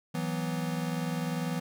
square chord, E suspended second, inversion none, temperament equal, 164.81 / 185 / 246.9 Hz, E3 / F#3 / B3, 0 / 0 / 0 cents, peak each -33 / -37 / -37 dBFS, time 0.14-1.6 s, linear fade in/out 10 ms, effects none

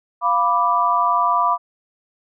sine chord, B diminished, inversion second, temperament equal, 698.5 / 987.8 / 1174.7 Hz, F5 / B5 / D6, 0 / 0 / 0 cents, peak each -22 / -18 / -18 dBFS, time 0.21-1.58 s, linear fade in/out 50 ms, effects none

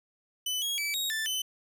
sawtooth tone with pitch steps, 3001 / 3299 / 2305 / 3775 / 1765 / 3036 Hz, F#7 / G#7 / D7 / A#7 / A6 / F#7, +24 / -12 / -33 / +21 / +5 / +44 cents, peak -26 dBFS, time 0.46-1.42 s, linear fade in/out 5 ms, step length 160 ms, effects none

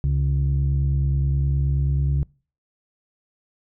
sine tone pair together, 69.17 / 138.59 Hz, C#2 / C#3, -3 / 0 cents, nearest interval octave, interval 1203 cents, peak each -19 dBFS, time 0.04-2.23 s, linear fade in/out 0 ms, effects noise-tail reverb RT60 0.4 s tail -26 dB re dry + tanh soft clip ceiling -14 dBFS

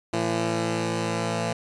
10% pulse tone pair together, 112.7 / 168.86 Hz, A2 / E3, +42 / +42 cents, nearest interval perfect fifth, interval 700 cents, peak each -19 dBFS, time 0.13-1.53 s, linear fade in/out 5 ms, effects resampled to 22050 Hz

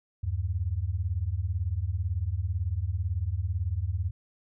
sine beating tone pair, 79 / 97 Hz, D#2 / G2, +27 / -18 cents, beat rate 18 Hz, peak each -30 / -29 dBFS, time 0.23-4.11 s, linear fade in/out 10 ms, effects none

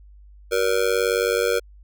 square tone with amplitude modulation, 473.6 Hz, A#4, 27 cents sharp, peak -15 dBFS, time 0.51-1.6 s, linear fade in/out 20 ms, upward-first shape sine, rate 99 Hz, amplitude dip 100%, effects added 50 Hz sine -44 dBFS peak until 1.83 s

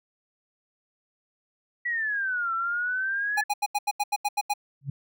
sine exponential two-way sweep, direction down then up, 1956 to 1335 to 1732 Hz, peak -25 dBFS, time 1.85-3.44 s, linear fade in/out 10 ms, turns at 2.53 s
square tone bursts, 824 Hz, G#5, 14 cents flat, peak -23 dBFS, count 10, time 3.37-4.538 s, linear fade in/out 10 ms, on 43 ms, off 82 ms
sine tone with exponential growth, 138.59 Hz, C#3, in tune, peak -24 dBFS, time 4.81-4.9 s, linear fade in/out 5 ms, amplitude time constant 18 ms
effects none

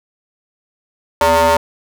40% pulse ring-modulated tone, 166.6 Hz, E3, 19 cents sharp, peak -6 dBFS, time 1.21-1.57 s, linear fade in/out 2 ms, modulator 746 Hz, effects none

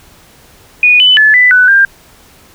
sine tone with pitch steps, 2465 / 3003 / 1728 / 1991 / 1494 / 1594 Hz, D#7 / F#7 / A6 / B6 / F#6 / G6, -17 / +25 / -32 / +14 / +16 / +28 cents, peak -3 dBFS, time 0.83-1.85 s, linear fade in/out 2 ms, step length 170 ms, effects pink hiss -42 dBFS RMS until 2.54 s

